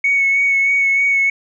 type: tone with vibrato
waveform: sine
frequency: 2217 Hz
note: C#7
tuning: in tune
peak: -11 dBFS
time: 0.04-1.3 s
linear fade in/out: 5 ms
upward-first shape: sine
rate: 3.2 Hz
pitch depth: 19 cents each way
effects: tanh soft clip ceiling -7 dBFS